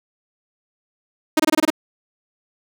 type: tone bursts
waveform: sawtooth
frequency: 311.1 Hz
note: D#4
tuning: in tune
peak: -9 dBFS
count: 7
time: 1.37-1.703 s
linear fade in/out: 5 ms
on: 27 ms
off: 24 ms
effects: none